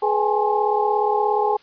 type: tone cluster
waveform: sine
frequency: 421.2 / 493.1 / 813 / 850 / 1065 Hz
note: G#4 / B4 / G#5 / G#5 / C6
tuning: +24 / -3 / -37 / +40 / +30 cents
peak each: -21 / -29 / -22 / -22 / -29 dBFS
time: 0.02-1.57 s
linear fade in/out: 10 ms
effects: white hiss -52 dBFS RMS until 1.62 s + resampled to 11025 Hz